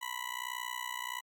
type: tone with amplitude modulation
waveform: 20% pulse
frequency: 987.8 Hz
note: B5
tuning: in tune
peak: -28 dBFS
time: 0.01-1.21 s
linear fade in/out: 20 ms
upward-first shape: sine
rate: 61.4 Hz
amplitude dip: 95%
effects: Opus 48 kbps

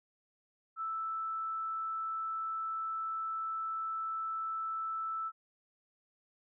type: tone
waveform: sine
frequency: 1318.5 Hz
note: E6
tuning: in tune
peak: -34 dBFS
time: 0.76-5.32 s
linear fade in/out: 50 ms
effects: none

